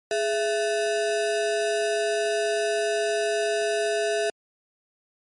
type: ring-modulated tone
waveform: square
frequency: 543 Hz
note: C#5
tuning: 36 cents flat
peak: -20 dBFS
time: 0.11-4.3 s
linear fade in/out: 2 ms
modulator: 125 Hz
effects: MP3 48 kbps